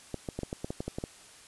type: clicks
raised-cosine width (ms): 2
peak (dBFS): -20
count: 11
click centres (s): 0.143 / 0.288 / 0.39 / 0.433 / 0.529 / 0.645 / 0.705 / 0.805 / 0.88 / 0.985 / 1.039
effects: white hiss -53 dBFS RMS until 1.47 s + resampled to 24000 Hz